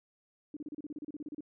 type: tone bursts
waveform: sine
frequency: 298.3 Hz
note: D4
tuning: 27 cents sharp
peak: -38 dBFS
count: 15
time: 0.54-1.407 s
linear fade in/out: 2 ms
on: 27 ms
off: 33 ms
effects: none